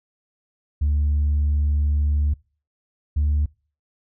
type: tone pair in turn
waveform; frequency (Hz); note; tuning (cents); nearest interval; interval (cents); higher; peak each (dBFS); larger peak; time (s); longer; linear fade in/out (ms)
sine; 73.42 / 73.93; D2 / D2; 0 / +12; unison; 12; second; -15; neither; 0.81-2.34 / 3.16-3.46; first; 10
effects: noise-tail reverb RT60 0.4 s tail -26 dB re dry + tanh soft clip ceiling -15 dBFS